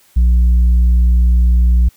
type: tone with tanh clipping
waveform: sine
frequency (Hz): 60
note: B1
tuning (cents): -49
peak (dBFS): -8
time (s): 0.16-1.89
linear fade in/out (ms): 10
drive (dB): 3
effects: white hiss -51 dBFS RMS until 1.96 s